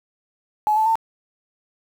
sine tone with pitch steps, 850 / 873.9 / 898.5 Hz, G#5 / A5 / A5, +40 / -12 / +36 cents, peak -15 dBFS, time 0.67-0.955 s, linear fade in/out 0 ms, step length 95 ms, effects 7-bit

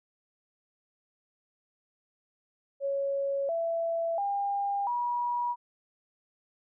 sine tone with pitch steps, 554.4 / 667 / 802.4 / 965.3 Hz, C#5 / E5 / G5 / B5, 0 / +20 / +40 / -40 cents, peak -27 dBFS, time 2.8-5.56 s, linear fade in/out 50 ms, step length 690 ms, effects none

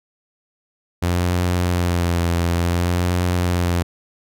sawtooth tone with vibrato, 87.31 Hz, F2, in tune, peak -13 dBFS, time 1.02-3.83 s, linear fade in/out 10 ms, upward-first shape sine, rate 0.56 Hz, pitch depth 36 cents each way, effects none

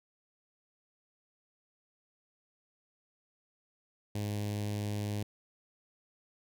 sawtooth tone with notch filter, 103.83 Hz, G#2, in tune, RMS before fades -35 dBFS, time 4.15-5.23 s, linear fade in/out 5 ms, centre 1300 Hz, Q 0.88, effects none

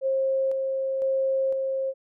sine tone with tremolo, 534 Hz, C5, 35 cents sharp, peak -21 dBFS, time 0.01-1.94 s, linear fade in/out 50 ms, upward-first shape square, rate 0.99 Hz, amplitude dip 30%, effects none

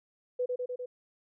sine tone with echo, 497.5 Hz, B4, 13 cents sharp, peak -27 dBFS, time 0.39-0.46 s, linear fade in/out 10 ms, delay 100 ms, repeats 4, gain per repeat -2 dB, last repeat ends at 0.86 s, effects none

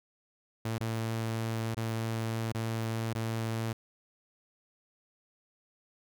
sawtooth tone with dropouts, 112.9 Hz, A2, 45 cents sharp, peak -27 dBFS, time 0.65-3.73 s, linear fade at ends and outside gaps 5 ms, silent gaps 0.782-0.806 / 1.746-1.769 / 2.523-2.547 / 3.134-3.15 s, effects none

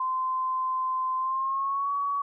sine tone with pitch glide, 1035 to 1128.7 Hz, C6 to C#6, -19 to +31 cents, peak -25 dBFS, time 0-2.22 s, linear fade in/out 5 ms, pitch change +150 cents, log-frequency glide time 1.17-1.92 s, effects none

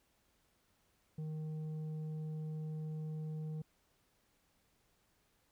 sine tone with tanh clipping, 155.56 Hz, D#3, in tune, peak -40 dBFS, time 1.18-3.62 s, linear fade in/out 5 ms, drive 6 dB, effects pink hiss -75 dBFS RMS until 5.51 s

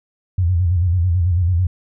sine tone with vibrato, 88.2 Hz, F2, 18 cents sharp, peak -13 dBFS, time 0.38-1.67 s, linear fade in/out 5 ms, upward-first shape square, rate 9.1 Hz, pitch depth 86 cents each way, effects none

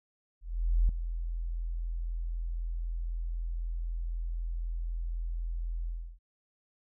sine tone with ADSR envelope, 41.96 Hz, E1, 31 cents sharp, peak -20 dBFS, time 0.41-6.19 s, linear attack 480 ms, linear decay 3 ms, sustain -11 dB, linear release 320 ms, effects none

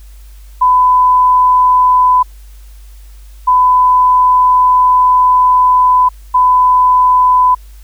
sine tone bursts at uneven times, 1003 Hz, B5, 26 cents sharp, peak -5 dBFS, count 3, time 0.61-2.23 / 3.47-6.09 / 6.34-7.55 s, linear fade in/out 10 ms, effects added 50 Hz sine -32 dBFS peak until 7.83 s + white hiss -48 dBFS RMS until 7.83 s

